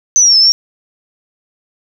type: exponential two-way sweep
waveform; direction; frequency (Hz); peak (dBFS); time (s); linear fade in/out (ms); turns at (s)
sine; down then up; 6200 to 5190 to 5610; -5; 0.16-0.52; 0; 0.38
effects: 7-bit